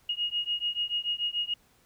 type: beating tone pair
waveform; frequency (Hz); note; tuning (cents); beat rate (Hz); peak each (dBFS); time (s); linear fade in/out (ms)
sine; 2869 / 2875.9; F7 / F#7; +46 / -50; 6.9; -31; 0.09-1.54; 5
effects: pink hiss -64 dBFS RMS until 1.85 s